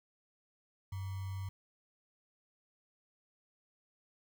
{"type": "tone with sample-and-hold", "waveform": "sine", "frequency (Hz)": 96, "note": "G2", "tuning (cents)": -36, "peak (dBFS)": -37, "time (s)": [0.92, 1.49], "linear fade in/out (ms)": 5, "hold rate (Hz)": 1050, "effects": []}